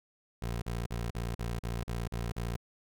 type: tone bursts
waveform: 20% pulse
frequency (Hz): 58.1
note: A#1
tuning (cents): -5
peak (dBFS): -28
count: 9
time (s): 0.42-2.564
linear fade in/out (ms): 5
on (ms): 200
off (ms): 43
effects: none